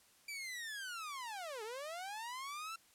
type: linear two-way sweep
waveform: sawtooth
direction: down then up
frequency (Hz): 2349 to 415.3 to 1357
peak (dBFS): -39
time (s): 0.28-2.76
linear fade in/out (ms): 5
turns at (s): 1.63
effects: white hiss -67 dBFS RMS until 2.94 s + low-pass 12000 Hz 12 dB/octave